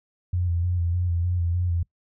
sine tone with vibrato, 87.31 Hz, F2, in tune, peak -21 dBFS, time 0.33-1.83 s, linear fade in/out 5 ms, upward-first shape square, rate 3.3 Hz, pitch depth 35 cents each way, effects noise-tail reverb RT60 0.1 s tail -23 dB re dry

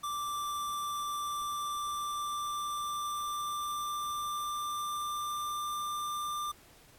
square tone with pitch glide, 1174.7 to 1191.1 Hz, D6 to D6, 0 to +24 cents, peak -34 dBFS, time 0.03-6.52 s, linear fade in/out 10 ms, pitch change +24 cents, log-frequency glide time 1.05-5.95 s, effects pink hiss -59 dBFS RMS until 6.98 s + AAC 64 kbps

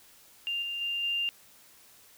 sine tone with level steps, 2794 Hz, F7, in tune, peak -29 / -32 / -29 / -27 dBFS, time 0.47-1.29 s, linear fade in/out 0 ms, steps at 0.62 / 0.81 / 1.03 s, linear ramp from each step 5 ms, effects white hiss -57 dBFS RMS until 2.17 s

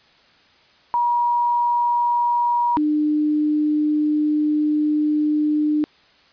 sine tone pair in turn, 957 / 301.4 Hz, A#5 / D4, +45 / +45 cents, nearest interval octave + minor sixth, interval 2000 cents, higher first, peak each -16 dBFS, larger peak neither, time 0.94-2.77 / 2.77-5.84 s, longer second, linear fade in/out 0 ms, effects white hiss -54 dBFS RMS until 6.32 s + resampled to 11025 Hz

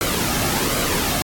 pink noise with flanger, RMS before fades -21 dBFS, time 0.01-1.22 s, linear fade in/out 0 ms, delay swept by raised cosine 1.1 to 2.1 ms, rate 1.3 Hz, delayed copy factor -0.5, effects AAC 64 kbps

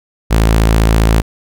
sawtooth tone, 55 Hz, A1, in tune, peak -4 dBFS, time 0.3-1.22 s, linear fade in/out 20 ms, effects none

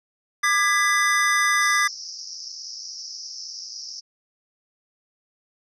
square chord, G# diminished, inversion second, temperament just, 1196.1 / 1661.2 / 1993.5 Hz, D6 / G#6 / B6, +31 / 0 / +16 cents, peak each -23 / -24 / -22 dBFS, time 0.43-1.88 s, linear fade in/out 10 ms
white band-pass noise, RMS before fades -36 dBFS, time 1.6-4.01 s, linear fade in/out 20 ms, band 5000 to 5700 Hz, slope 96 dB/octave
effects low-pass 9000 Hz 12 dB/octave

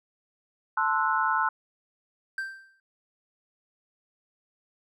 sine chord, F# half-diminished seventh, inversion first, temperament equal with one note detuned, 880 / 1046.5 / 1318.5 / 1468.1 Hz, A5 / C6 / E6 / F#6, 0 / 0 / 0 / -14 cents, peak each -28 dBFS, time 0.77-1.49 s, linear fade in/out 5 ms
triangle tone with exponential decay, 1568 Hz, G6, in tune, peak -25 dBFS, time 2.38-2.8 s, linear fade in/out 2 ms, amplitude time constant 91 ms
effects none

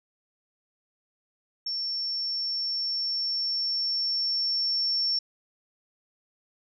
sine tone with level ramp, 5440 Hz, F8, 46 cents flat, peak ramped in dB -28 to -23 dBFS, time 1.66-5.19 s, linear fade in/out 5 ms, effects none

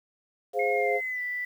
sine chord, F minor, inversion first, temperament equal, 415.3 / 523.3 / 698.5 Hz, Ab4 / C5 / F5, 0 / 0 / 0 cents, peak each -28 dBFS, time 0.53-1.01 s, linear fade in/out 50 ms
sine tone with pitch glide, 2157 to 1978 Hz, C#7 to B6, -48 to +2 cents, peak -29 dBFS, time 0.59-1.45 s, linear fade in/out 5 ms, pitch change -150 cents, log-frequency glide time 0.72-1.22 s
effects 9-bit

